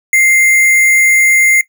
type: tone with sample-and-hold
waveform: sine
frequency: 2097 Hz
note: C7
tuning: 3 cents sharp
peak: -6 dBFS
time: 0.13-1.61 s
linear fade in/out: 2 ms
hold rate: 8820 Hz
effects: noise-tail reverb RT60 0.1 s tail -17 dB re dry